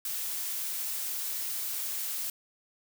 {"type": "noise", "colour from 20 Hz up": "blue", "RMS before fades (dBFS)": -34, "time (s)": [0.05, 2.3], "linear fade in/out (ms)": 2, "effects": []}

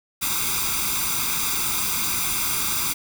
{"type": "noise with comb filter", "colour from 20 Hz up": "white", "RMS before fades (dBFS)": -24, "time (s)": [0.21, 2.94], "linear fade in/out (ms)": 20, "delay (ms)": 0.83, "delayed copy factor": 0.95, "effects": []}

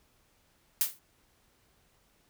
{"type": "noise with exponential decay", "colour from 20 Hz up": "blue", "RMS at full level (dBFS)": -23, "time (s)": [0.81, 0.99], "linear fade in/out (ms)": 0, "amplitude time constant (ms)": 37, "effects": ["pink hiss -68 dBFS RMS until 2.29 s"]}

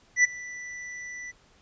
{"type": "tone with ADSR envelope", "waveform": "square", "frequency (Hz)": 1975.5, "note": "B6", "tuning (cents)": 0, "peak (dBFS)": -15, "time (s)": [0.16, 1.32], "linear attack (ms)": 81, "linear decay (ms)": 15, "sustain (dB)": -22, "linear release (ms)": 21, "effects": ["pink hiss -60 dBFS RMS until 1.61 s", "resampled to 16000 Hz"]}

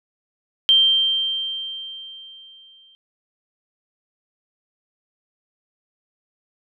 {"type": "tone with exponential decay", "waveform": "sine", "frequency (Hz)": 3150, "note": "G7", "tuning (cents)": 8, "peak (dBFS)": -10, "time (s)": [0.69, 2.95], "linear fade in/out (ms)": 0, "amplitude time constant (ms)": 490, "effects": []}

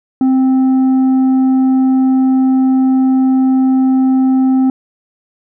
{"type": "tone with tanh clipping", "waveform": "sine", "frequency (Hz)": 261.7, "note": "C4", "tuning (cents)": 0, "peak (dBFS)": -9, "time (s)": [0.21, 4.7], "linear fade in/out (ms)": 2, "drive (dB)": 5, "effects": []}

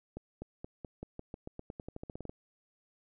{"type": "accelerating click train", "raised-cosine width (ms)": 2, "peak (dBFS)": -28, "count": 19, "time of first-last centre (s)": [0.17, 2.295], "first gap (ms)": 250, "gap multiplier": 0.9, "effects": []}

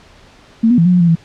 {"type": "tone with pitch steps", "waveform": "sine", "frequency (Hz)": [226.1, 244.2, 167.2, 180.1, 178.6, 170.8, 165.2], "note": ["A3", "B3", "E3", "F#3", "F3", "F3", "E3"], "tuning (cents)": [47, -19, 25, -46, 39, -38, 4], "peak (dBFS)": -7, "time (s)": [0.63, 1.155], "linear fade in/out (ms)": 10, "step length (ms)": 75, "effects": ["pink hiss -44 dBFS RMS until 1.24 s", "low-pass 5000 Hz 12 dB/octave"]}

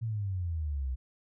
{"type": "exponential sweep", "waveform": "sine", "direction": "down", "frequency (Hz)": [117, 62], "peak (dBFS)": -30, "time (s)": [0.01, 0.96], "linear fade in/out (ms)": 20, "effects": []}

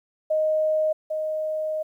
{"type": "tone pair in turn", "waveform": "sine", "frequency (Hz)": [622.3, 622.3], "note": ["D#5", "D#5"], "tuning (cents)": [0, 0], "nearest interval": "unison", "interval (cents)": 0, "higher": "neither", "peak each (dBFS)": [-19, -24], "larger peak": "first", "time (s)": [[0.3, 0.93], [1.1, 1.83]], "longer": "second", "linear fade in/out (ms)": 10, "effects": ["10-bit"]}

